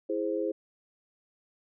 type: chord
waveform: sine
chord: E augmented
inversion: none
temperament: equal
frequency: 329.6 / 415.3 / 523.3 Hz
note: E4 / G#4 / B#4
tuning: 0 / 0 / 0 cents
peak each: -32 dBFS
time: 0.09-0.52 s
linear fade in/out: 10 ms
effects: none